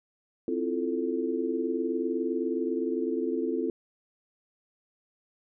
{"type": "chord", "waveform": "sine", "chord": "F major seventh", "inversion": "second", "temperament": "equal", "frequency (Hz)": [261.6, 329.6, 349.2, 440], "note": ["C4", "E4", "F4", "A4"], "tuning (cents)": [0, 0, 0, 0], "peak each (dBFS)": -32, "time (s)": [0.48, 3.7], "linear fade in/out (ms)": 2, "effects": []}